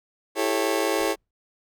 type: chord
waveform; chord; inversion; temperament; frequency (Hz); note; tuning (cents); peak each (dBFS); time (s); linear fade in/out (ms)
30% pulse; A dominant seventh; second; just; 330 / 396 / 440 / 550; E4 / G4 / A4 / C#5; +2 / +18 / 0 / -14; -25; 0.35-1.16; 50
type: noise with exponential decay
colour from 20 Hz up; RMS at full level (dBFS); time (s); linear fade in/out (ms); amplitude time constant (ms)
brown; -43; 0.99-1.31; 5; 69
effects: none